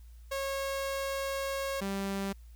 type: tone pair in turn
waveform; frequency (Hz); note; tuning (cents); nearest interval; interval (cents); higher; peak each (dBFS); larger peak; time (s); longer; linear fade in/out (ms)
sawtooth; 546 / 196.36; C#5 / G3; -26 / +3; octave + tritone; 1771; first; -28; neither; 0.31-1.81 / 1.81-2.33; first; 10
effects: added 58 Hz sine -48 dBFS peak until 2.55 s + white hiss -68 dBFS RMS until 2.55 s